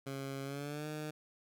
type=tone with pitch glide; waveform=15% pulse; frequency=136.7 to 152.56 Hz; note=C#3 to D#3; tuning=-24 to -34 cents; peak=-33 dBFS; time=0.06-1.11 s; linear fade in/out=10 ms; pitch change=+190 cents; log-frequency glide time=0.43-0.87 s; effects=none